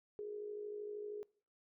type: tone with amplitude modulation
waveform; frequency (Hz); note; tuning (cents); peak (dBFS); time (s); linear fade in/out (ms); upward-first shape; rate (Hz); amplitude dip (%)
sine; 417; G#4; +7; -39; 0.19-1.23; 0; sine; 52.9; 55
effects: noise-tail reverb RT60 0.6 s tail -25 dB re dry